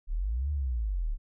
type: linear two-way sweep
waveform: sine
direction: up then down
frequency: 31.62 to 75 to 31.62 Hz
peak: -27 dBFS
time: 0.07-1.18 s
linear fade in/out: 50 ms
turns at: 0.51 s
effects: none